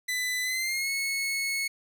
sawtooth tone with pitch glide, 2000 to 2194 Hz, B6 to C#7, +21 to -18 cents, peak -24 dBFS, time 0.08-1.68 s, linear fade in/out 10 ms, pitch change +161 cents, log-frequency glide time 0.43-0.9 s, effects none

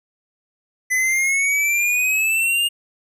square exponential sweep, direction up, 2005 to 2842 Hz, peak -17 dBFS, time 0.9-2.69 s, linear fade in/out 20 ms, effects resampled to 32000 Hz

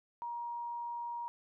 sine tone, 947 Hz, A#5, 27 cents sharp, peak -37 dBFS, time 0.22-1.28 s, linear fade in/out 0 ms, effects none

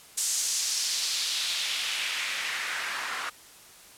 white noise with band-pass filter sweep, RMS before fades -30 dBFS, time 0.17-3.3 s, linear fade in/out 10 ms, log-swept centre 7500 to 1300 Hz, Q 1.7, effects white hiss -51 dBFS RMS until 3.97 s + low-pass 12000 Hz 12 dB/octave

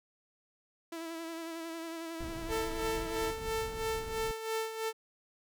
sawtooth tone with vibrato, 329.6 Hz, E4, in tune, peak -35 dBFS, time 0.92-3.31 s, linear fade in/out 5 ms, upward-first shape sine, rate 11 Hz, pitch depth 31 cents each way
brown noise, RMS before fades -43 dBFS, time 2.2-4.31 s, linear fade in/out 0 ms
sawtooth tone with tremolo, 444.7 Hz, A4, 18 cents sharp, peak -27 dBFS, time 2.48-4.93 s, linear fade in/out 50 ms, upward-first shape sine, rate 3 Hz, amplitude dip 65%
effects none

